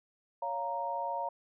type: chord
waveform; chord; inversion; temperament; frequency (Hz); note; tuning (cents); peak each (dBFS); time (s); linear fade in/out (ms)
sine; Bb minor; first; just; 559.4 / 699.2 / 932.3; Db5 / F5 / Bb5; +16 / +2 / 0; -39 / -38 / -34; 0.42-1.29; 5
effects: none